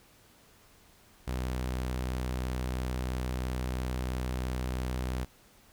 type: tone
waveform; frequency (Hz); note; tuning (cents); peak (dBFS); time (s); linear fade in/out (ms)
sawtooth; 63; B1; +35; -27; 1.27-5.25; 10
effects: pink hiss -60 dBFS RMS until 5.72 s